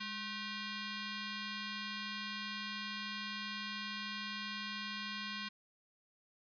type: ring-modulated tone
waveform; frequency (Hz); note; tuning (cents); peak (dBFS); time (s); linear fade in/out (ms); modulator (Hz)
10% pulse; 867; A5; -26; -28; 0-5.49; 10; 662
effects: resampled to 11025 Hz